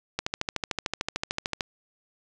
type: click train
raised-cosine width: 0.2 ms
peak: -10 dBFS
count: 20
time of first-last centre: 0.19-1.608 s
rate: 13.4 Hz
effects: resampled to 22050 Hz + 8-bit